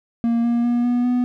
triangle tone with pitch steps, 233.1 / 236.5 / 239.9 / 243.4 / 247 Hz, A#3 / A#3 / A#3 / B3 / B3, 0 / +25 / +50 / -25 / 0 cents, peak -14 dBFS, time 0.24-1.24 s, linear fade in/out 0 ms, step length 200 ms, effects none

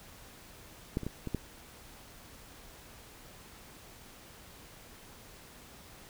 clicks, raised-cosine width 3 ms, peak -17 / -26 / -22 / -23 / -18 dBFS, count 5, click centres 0.971 / 1.033 / 1.066 / 1.273 / 1.347 s, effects pink hiss -53 dBFS RMS until 6.09 s

